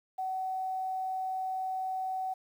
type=tone; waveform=sine; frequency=754 Hz; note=F#5; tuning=32 cents sharp; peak=-31 dBFS; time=0.18-2.34 s; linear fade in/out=10 ms; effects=10-bit